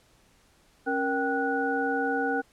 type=tone cluster; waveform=sine; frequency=274 / 469.4 / 778 / 1469 Hz; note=C#4 / A#4 / G5 / F#6; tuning=-20 / +12 / -13 / -13 cents; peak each=-30 dBFS; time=0.86-2.42 s; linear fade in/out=20 ms; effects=pink hiss -62 dBFS RMS until 2.52 s + low-pass 11000 Hz 12 dB/octave